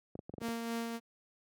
clicks, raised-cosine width 2 ms, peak -29 dBFS, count 7, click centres 0.154 / 0.191 / 0.295 / 0.339 / 0.382 / 0.417 / 0.485 s
sawtooth tone with tremolo, 231.1 Hz, A#3, 15 cents flat, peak -30 dBFS, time 0.4-1 s, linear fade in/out 50 ms, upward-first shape sine, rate 3.5 Hz, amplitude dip 35%
effects high-pass 100 Hz 12 dB/octave

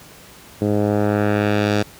10% pulse tone with low-pass filter sweep, 103.83 Hz, G#2, in tune, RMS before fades -18 dBFS, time 0.61-1.83 s, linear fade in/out 10 ms, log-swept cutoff 440 to 5800 Hz, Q 0.99, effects pink hiss -43 dBFS RMS until 1.99 s + high-pass 60 Hz 12 dB/octave

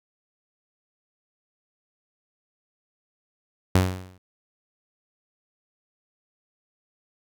sawtooth tone with exponential decay, 92.5 Hz, F#2, in tune, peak -10 dBFS, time 3.75-4.18 s, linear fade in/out 5 ms, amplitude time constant 93 ms, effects none

